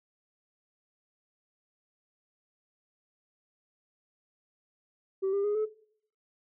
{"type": "tone with pitch steps", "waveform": "sine", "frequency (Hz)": [384.9, 399.6, 414.9, 430.8], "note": ["G4", "G4", "G#4", "A4"], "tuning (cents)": [-32, 33, -2, -37], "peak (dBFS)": -24, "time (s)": [5.22, 5.66], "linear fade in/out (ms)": 20, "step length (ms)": 110, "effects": ["noise-tail reverb RT60 0.6 s tail -18 dB re dry", "tanh soft clip ceiling -24 dBFS"]}